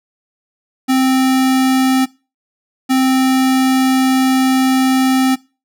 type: tone pair in turn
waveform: square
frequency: 261.6 / 261.6 Hz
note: C4 / C4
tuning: 0 / 0 cents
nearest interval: unison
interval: 0 cents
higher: neither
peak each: -11 dBFS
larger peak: neither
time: 0.88-2.06 / 2.89-5.36 s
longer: second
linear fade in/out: 20 ms
effects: noise-tail reverb RT60 0.3 s tail -21 dB re dry